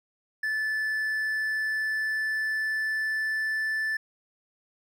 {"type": "tone with pitch glide", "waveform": "triangle", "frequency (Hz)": [1745, 1756.1], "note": ["A6", "A6"], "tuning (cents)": [-15, -4], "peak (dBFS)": -24, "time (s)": [0.43, 3.97], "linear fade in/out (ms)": 5, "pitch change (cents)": 11, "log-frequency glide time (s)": [0.95, 3.82], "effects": []}